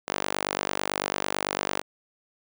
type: tone with high-pass filter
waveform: sawtooth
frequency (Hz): 49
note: G1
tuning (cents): 0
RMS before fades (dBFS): -30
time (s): 0.07-1.82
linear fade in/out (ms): 20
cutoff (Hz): 530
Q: 0.75
effects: none